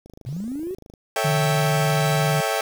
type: click train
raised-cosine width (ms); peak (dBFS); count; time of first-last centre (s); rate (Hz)
2; -30; 24; 0.06-0.938; 26.2
type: linear sweep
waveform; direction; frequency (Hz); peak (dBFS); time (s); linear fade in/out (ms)
sine; up; 112.9 to 392; -26; 0.26-0.75; 10
type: chord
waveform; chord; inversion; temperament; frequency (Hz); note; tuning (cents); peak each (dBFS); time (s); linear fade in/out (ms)
sawtooth; A dominant seventh; none; equal with one note detuned; 440 / 554.4 / 653.6 / 784; A4 / C#5 / E5 / G5; 0 / 0 / -15 / 0; -24 / -24 / -22 / -22; 1.16-2.61; 2
type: tone with vibrato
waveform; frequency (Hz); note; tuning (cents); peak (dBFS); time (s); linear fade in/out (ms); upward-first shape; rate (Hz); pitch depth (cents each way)
sine; 150.4; D3; +42; -20; 1.24-2.41; 10; sine; 20; 110
effects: 8-bit